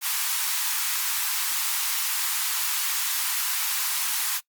white high-pass noise, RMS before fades -26 dBFS, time 0.01-4.41 s, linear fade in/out 50 ms, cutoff 850 Hz, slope 48 dB/octave, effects noise-tail reverb RT60 0.1 s tail -21 dB re dry + Opus 48 kbps

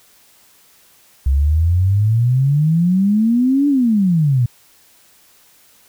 sine exponential two-way sweep, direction up then down, 65.41 to 292 to 116.6 Hz, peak -11 dBFS, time 1.26-4.46 s, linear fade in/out 5 ms, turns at 3.68 s, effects white hiss -51 dBFS RMS until 5.88 s

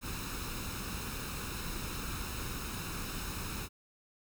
pink noise with comb filter, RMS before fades -39 dBFS, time 0.01-3.69 s, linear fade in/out 50 ms, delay 0.76 ms, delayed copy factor +0.6, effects none

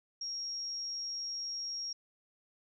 sine tone, 5588 Hz, F8, in tune, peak -36 dBFS, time 0.21-1.93 s, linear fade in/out 5 ms, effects none

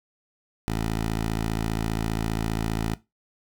10% pulse tone, 55 Hz, A1, in tune, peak -17 dBFS, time 0.68-2.94 s, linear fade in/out 0 ms, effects noise-tail reverb RT60 0.2 s tail -17 dB re dry

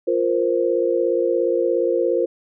sine chord, F suspended fourth, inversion none, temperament equal, 349.2 / 466.2 / 523.3 Hz, F4 / Bb4 / C5, 0 / 0 / 0 cents, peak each -21 dBFS, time 0.07-2.26 s, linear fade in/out 10 ms, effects none

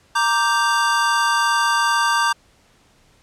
square chord, G minor, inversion first, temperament equal, 932.3 / 1174.7 / 1568 Hz, Bb5 / D6 / G6, 0 / 0 / 0 cents, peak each -21 dBFS, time 0.15-2.33 s, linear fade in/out 10 ms, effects pink hiss -56 dBFS RMS until 3.22 s + low-pass 9000 Hz 12 dB/octave

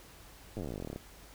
slowing click train, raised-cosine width 2 ms, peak -26 dBFS, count 23, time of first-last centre 0.57-0.961 s, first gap 9 ms, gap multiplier 1.06, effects added 50 Hz sine -58 dBFS peak until 1.34 s + pink hiss -55 dBFS RMS until 1.34 s

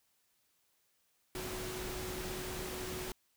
sine tone in noise, 368.4 Hz, F#4, 7 cents flat, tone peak -43 dBFS, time 1.35-3.12 s, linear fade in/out 2 ms, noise pink, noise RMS -42 dBFS, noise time 1.35-3.12 s, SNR -4 dB, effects white hiss -75 dBFS RMS until 3.36 s

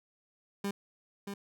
30% pulse tone with echo, 200 Hz, G3, 35 cents sharp, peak -29 dBFS, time 0.64-0.71 s, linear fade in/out 5 ms, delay 630 ms, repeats 1, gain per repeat -6 dB, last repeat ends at 1.34 s, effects none

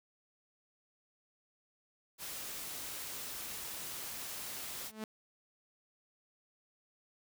white noise, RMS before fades -43 dBFS, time 2.18-4.92 s, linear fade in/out 50 ms
sawtooth tone with exponential growth, 217.3 Hz, A3, 21 cents flat, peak -32 dBFS, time 4.81-5.04 s, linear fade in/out 2 ms, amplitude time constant 48 ms
effects none

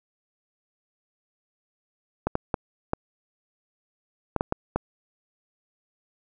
clicks, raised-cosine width 1 ms, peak -9 dBFS, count 8, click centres 2.27 / 2.354 / 2.542 / 2.934 / 4.363 / 4.409 / 4.524 / 4.76 s, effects none

